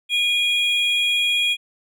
triangle tone pair together, 2443 / 3305 Hz, D#7 / G#7, -32 / -9 cents, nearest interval perfect fourth, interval 523 cents, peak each -19 / -18 dBFS, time 0.09-1.57 s, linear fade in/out 50 ms, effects none

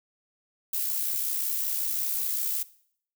violet noise with amplitude modulation, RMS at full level -27 dBFS, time 0.73-2.63 s, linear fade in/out 5 ms, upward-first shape sine, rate 65.4 Hz, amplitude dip 40%, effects noise-tail reverb RT60 0.6 s tail -19 dB re dry

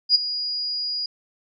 sine tone with ADSR envelope, 4884 Hz, D#8, 33 cents flat, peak -10 dBFS, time 0.09-1.06 s, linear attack 60 ms, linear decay 15 ms, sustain -14 dB, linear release 3 ms, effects none

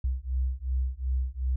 sine beating tone pair, 62.9 / 65.6 Hz, B1 / C2, +32 / +5 cents, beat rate 2.7 Hz, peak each -29 dBFS, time 0.04-1.56 s, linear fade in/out 5 ms, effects none

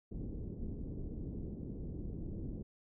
pink low-pass noise, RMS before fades -42 dBFS, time 0.11-2.63 s, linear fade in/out 10 ms, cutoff 360 Hz, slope 24 dB/octave, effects none

